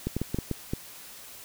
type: clicks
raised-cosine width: 3 ms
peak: -15 dBFS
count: 7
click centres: 0.07 / 0.166 / 0.216 / 0.345 / 0.387 / 0.513 / 0.735 s
effects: white hiss -46 dBFS RMS until 1.44 s